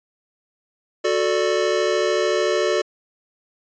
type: chord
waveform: square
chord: D major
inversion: first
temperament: just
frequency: 367.1 / 440.5 / 587.3 Hz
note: F#4 / A4 / D5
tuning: -14 / +2 / 0 cents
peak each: -23 dBFS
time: 1.04-2.82 s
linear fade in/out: 10 ms
effects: resampled to 16000 Hz